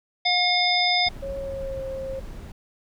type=harmonic tone; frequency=718 Hz; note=F5; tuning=48 cents sharp; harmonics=1 / 3 / 5 / 7; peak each=-24 / -24 / -24 / -24 dBFS; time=0.25-1.09 s; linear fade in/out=10 ms
type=noise; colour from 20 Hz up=brown; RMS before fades=-37 dBFS; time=1.06-2.52 s; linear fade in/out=5 ms
type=tone with pitch glide; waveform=sine; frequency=549 to 533.7 Hz; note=C#5 to C5; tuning=-17 to +34 cents; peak=-29 dBFS; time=1.22-2.2 s; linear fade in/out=10 ms; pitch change=-49 cents; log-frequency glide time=1.41-1.84 s
effects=none